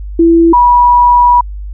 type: tone pair in turn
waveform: sine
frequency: 333.9 / 972.1 Hz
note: E4 / B5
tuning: +22 / -28 cents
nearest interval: octave + perfect fifth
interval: 1850 cents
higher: second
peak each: -3 dBFS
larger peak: neither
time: 0.19-0.53 / 0.53-1.41 s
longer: second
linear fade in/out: 5 ms
effects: added 50 Hz sine -20 dBFS peak until 1.73 s